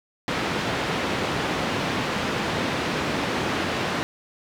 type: band-pass noise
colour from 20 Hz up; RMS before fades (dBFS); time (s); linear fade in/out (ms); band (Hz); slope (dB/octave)
pink; -26; 0.28-4.03; 0; 140 to 3400; 12
effects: none

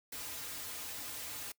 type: noise with comb filter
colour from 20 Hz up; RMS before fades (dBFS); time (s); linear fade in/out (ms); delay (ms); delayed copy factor
white; -43; 0.12-1.52; 5; 5.3; -0.9
effects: noise-tail reverb RT60 0.1 s tail -23 dB re dry

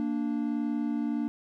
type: tone pair together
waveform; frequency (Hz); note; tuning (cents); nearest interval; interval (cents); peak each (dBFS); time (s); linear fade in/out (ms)
triangle; 232.1 / 293.6; A#3 / D4; -7 / 0; major third; 407; -28; 0-1.28; 0
effects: none

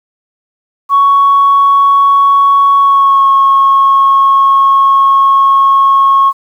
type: tone with pitch glide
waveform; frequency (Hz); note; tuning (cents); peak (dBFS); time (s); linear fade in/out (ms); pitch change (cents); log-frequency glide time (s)
sine; 1114 to 1093; C#6 to C#6; +8 to -25; -3; 0.89-6.33; 50; -33; 2.78-3.28
effects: tanh soft clip ceiling 0 dBFS + 7-bit

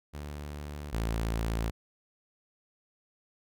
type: tone pair in turn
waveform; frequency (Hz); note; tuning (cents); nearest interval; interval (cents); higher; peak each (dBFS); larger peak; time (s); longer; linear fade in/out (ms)
sawtooth; 73.42 / 55.99; D2 / A1; 0 / +31; perfect fourth; 469; first; -34 / -25; second; 0.13-0.92 / 0.92-1.71; neither; 20
effects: none

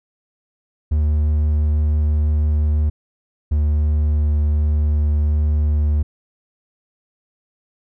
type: tone pair in turn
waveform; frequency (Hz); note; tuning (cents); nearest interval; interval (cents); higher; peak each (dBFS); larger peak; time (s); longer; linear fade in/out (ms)
triangle; 75.5 / 74.89; D2 / D2; +48 / +34; unison; 14; first; -12; neither; 0.91-2.9 / 3.51-6.03; second; 10
effects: none

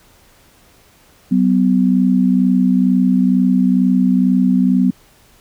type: tone pair together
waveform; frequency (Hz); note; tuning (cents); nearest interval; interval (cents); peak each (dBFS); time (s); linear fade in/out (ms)
sine; 189.13 / 251.3; F#3 / B3; +38 / +30; perfect fourth; 492; -13; 1.31-4.91; 10
effects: pink hiss -50 dBFS RMS until 5.4 s

